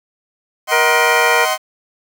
sawtooth chord, C diminished, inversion first, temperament just, 627.9 / 753.5 / 1046.5 Hz, Eb5 / Gb5 / C6, +16 / +31 / 0 cents, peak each -16 dBFS, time 0.67-1.58 s, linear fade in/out 50 ms
harmonic tone, 474.3 Hz, A#4, 30 cents sharp, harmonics 1 / 2 / 3 / 4 / 5, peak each -19 / -19 / -19 / -19 / -19 dBFS, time 0.71-1.46 s, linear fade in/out 20 ms
effects 7-bit

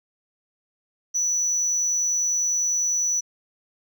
sine tone, 5930 Hz, F#8, 3 cents sharp, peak -18 dBFS, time 1.14-3.21 s, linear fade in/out 20 ms, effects tanh soft clip ceiling -19 dBFS + 10-bit

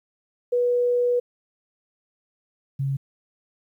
sine tone pair in turn, 487.9 / 136.91 Hz, B4 / C#3, -21 / -21 cents, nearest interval octave + minor seventh, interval 2200 cents, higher first, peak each -18 / -22 dBFS, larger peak first, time 0.52-1.2 / 2.79-2.97 s, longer first, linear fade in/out 10 ms, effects 10-bit

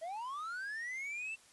triangle linear sweep, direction up, 620 to 2700 Hz, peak -37 dBFS, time 0.01-1.36 s, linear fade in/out 20 ms, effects white hiss -62 dBFS RMS until 1.52 s + resampled to 24000 Hz

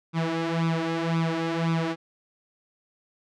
sawtooth tone with flanger, 164.81 Hz, E3, in tune, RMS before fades -26 dBFS, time 0.13-1.96 s, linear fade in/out 50 ms, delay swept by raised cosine 0.81 to 3.71 ms, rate 1.9 Hz, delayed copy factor +0.75, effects low-pass 4000 Hz 12 dB/octave

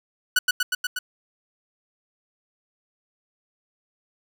sawtooth tone with echo, 1480 Hz, F#6, in tune, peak -12 dBFS, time 0.36-0.39 s, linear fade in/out 5 ms, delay 120 ms, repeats 5, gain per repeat -2 dB, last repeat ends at 0.99 s, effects none

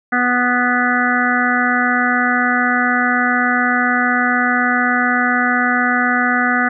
harmonic tone, 246.9 Hz, B3, in tune, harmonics 1 / 2 / 3 / 5 / 6 / 7 / 8, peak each -19 / -30 / -21 / -21 / -18 / -21 / -22 dBFS, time 0.12-6.69 s, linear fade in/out 10 ms, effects none

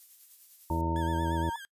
violet noise with tremolo, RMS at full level -50 dBFS, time 0-0.81 s, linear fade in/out 0 ms, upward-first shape sine, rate 9.9 Hz, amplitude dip 40%
harmonic tone, 82.41 Hz, E2, in tune, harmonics 1 / 2 / 3 / 4 / 5 / 6 / 7 / 8, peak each -31 / -36 / -41 / -33 / -45 / -47 / -41 / -48 dBFS, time 0.7-1.5 s, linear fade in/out 5 ms
sine tone with pitch glide, 913 to 924.7 Hz, A#5 to A#5, -36 to -14 cents, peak -32 dBFS, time 0.7-1.56 s, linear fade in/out 2 ms, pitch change +22 cents, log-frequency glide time 0.9-1.31 s
30% pulse tone with vibrato, 1661.2 Hz, G#6, in tune, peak -40 dBFS, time 0.96-1.65 s, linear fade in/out 0 ms, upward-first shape sine, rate 8.6 Hz, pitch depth 86 cents each way
effects noise-tail reverb RT60 0.1 s tail -22 dB re dry + resampled to 32000 Hz

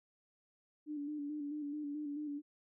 sine tone with vibrato, 294.1 Hz, D4, 3 cents sharp, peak -38 dBFS, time 0.86-2.42 s, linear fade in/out 50 ms, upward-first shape square, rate 4.6 Hz, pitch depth 38 cents each way, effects none

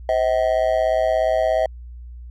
triangle tone with amplitude modulation, 640 Hz, D#5, 49 cents sharp, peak -10 dBFS, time 0.09-1.66 s, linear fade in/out 2 ms, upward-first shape sine, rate 117 Hz, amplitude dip 95%, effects added 60 Hz sine -34 dBFS peak until 2.3 s

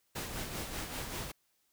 pink noise with tremolo, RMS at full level -38 dBFS, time 0.15-1.32 s, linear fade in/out 10 ms, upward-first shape sine, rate 5.1 Hz, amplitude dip 45%, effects white hiss -75 dBFS RMS until 1.72 s

